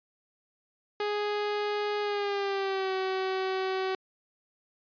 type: tone with pitch glide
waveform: sawtooth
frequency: 415.3 to 378.6 Hz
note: G#4 to F#4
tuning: 0 to +40 cents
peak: -24 dBFS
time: 1-3.95 s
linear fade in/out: 2 ms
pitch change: -160 cents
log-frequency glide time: 2.01-2.93 s
effects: resampled to 11025 Hz